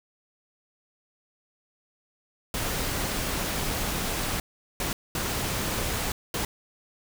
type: noise bursts at uneven times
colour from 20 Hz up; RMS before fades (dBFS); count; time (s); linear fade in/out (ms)
pink; -29; 4; 2.54-4.4 / 4.8-4.93 / 5.15-6.12 / 6.34-6.45; 2
effects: none